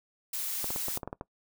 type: noise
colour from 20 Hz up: blue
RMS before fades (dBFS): -34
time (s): 0.33-0.98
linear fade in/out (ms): 5
type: clicks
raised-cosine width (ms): 1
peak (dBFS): -22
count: 9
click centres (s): 0.643 / 0.705 / 0.761 / 0.884 / 0.974 / 1.032 / 1.076 / 1.129 / 1.211
effects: noise-tail reverb RT60 0.1 s tail -21 dB re dry